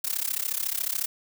blue noise with amplitude modulation, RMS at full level -25 dBFS, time 0.04-1.06 s, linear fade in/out 5 ms, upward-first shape sine, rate 34 Hz, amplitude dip 95%, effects none

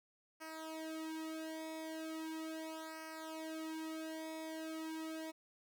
sawtooth tone with flanger, 318.5 Hz, D#4, 41 cents sharp, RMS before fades -45 dBFS, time 0.4-5.32 s, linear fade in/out 20 ms, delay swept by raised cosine 0.27 to 2.47 ms, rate 0.38 Hz, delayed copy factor -0.95, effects none

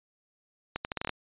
accelerating click train, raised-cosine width 0.3 ms, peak -15 dBFS, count 8, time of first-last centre 0.76-1.093 s, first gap 89 ms, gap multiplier 0.78, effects resampled to 8000 Hz

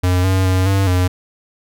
square tone with pitch steps, 90.6 / 94.4 / 93 / 97.4 / 90.7 Hz, F#2 / F#2 / F#2 / G2 / F#2, -36 / +35 / +9 / -11 / -34 cents, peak -13 dBFS, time 0.03-1.08 s, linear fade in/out 10 ms, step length 210 ms, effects none

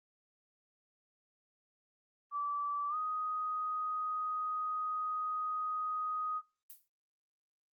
sine tone with pitch glide, 1159 to 1249.4 Hz, D6 to D#6, -23 to +7 cents, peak -33 dBFS, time 2.31-6.42 s, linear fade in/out 50 ms, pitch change +130 cents, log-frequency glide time 2.89-2.96 s
violet noise with exponential decay, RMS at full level -46 dBFS, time 6.7-6.88 s, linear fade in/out 0 ms, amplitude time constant 38 ms
effects noise-tail reverb RT60 0.3 s tail -24 dB re dry + Opus 32 kbps

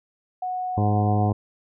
sine tone, 735 Hz, F#5, 12 cents flat, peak -25 dBFS, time 0.42-1.3 s, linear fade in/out 5 ms
harmonic tone, 103.83 Hz, G#2, in tune, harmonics 1 / 2 / 3 / 4 / 5 / 6 / 7 / 8 / 9 / 10, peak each -20 / -26 / -30 / -32 / -34 / -36 / -37 / -38 / -39 / -40 dBFS, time 0.77-1.33 s, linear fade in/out 10 ms
effects none

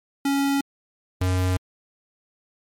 square tone pair in turn, 278.2 / 91.96 Hz, C#4 / F#2, +6 / -10 cents, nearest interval octave + perfect fifth, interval 1916 cents, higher first, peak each -20 dBFS, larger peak neither, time 0.25-0.61 / 1.21-1.57 s, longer neither, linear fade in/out 5 ms, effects MP3 64 kbps

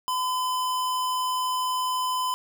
square tone, 1014 Hz, B5, 45 cents sharp, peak -25 dBFS, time 0.08-2.34 s, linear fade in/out 0 ms, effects none

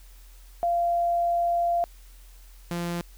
sine / sawtooth tone pair in turn, 690 / 172.5 Hz, F5 / F3, -21 / -21 cents, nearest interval 2 octaves, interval 2400 cents, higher first, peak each -21 / -24 dBFS, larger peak first, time 0.63-1.84 / 2.71-3.01 s, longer first, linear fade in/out 0 ms, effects added 43 Hz sine -46 dBFS peak until 3.17 s + white hiss -57 dBFS RMS until 3.17 s

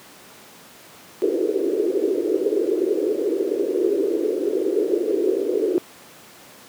pink band-pass noise, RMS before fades -21 dBFS, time 1.22-5.78 s, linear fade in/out 0 ms, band 340 to 450 Hz, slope 48 dB/octave, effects pink hiss -45 dBFS RMS until 6.68 s + high-pass 200 Hz 12 dB/octave

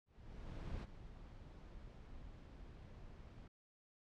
brown noise with ADSR envelope, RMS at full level -44 dBFS, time 0.06-3.48 s, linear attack 770 ms, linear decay 25 ms, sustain -11 dB, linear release 7 ms, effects low-pass 5000 Hz 12 dB/octave

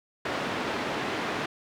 pink band-pass noise, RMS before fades -31 dBFS, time 0.25-1.46 s, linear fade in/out 5 ms, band 230 to 2800 Hz, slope 12 dB/octave, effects none

